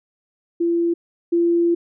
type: tone pair in turn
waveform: sine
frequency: 340 / 341.5 Hz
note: F4 / F4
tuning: -46 / -39 cents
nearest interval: unison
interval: 7 cents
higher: second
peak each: -16 / -14 dBFS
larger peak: second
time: 0.6-0.94 / 1.32-1.75 s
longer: second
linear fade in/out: 10 ms
effects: none